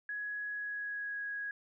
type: tone with pitch glide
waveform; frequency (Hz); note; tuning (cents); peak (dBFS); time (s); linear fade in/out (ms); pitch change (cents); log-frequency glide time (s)
sine; 1675 to 1656.7; G#6 to G#6; +14 to -5; -36; 0.09-1.51; 2; -19; 0.51-1.22
effects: none